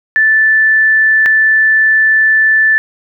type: tone pair in turn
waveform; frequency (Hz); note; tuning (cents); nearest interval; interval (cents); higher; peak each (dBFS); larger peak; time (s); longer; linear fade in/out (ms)
sine; 1757 / 1757; A6 / A6; -3 / -3; unison; 0; neither; -6; neither; 0.16-1.26 / 1.26-2.78; second; 0
effects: none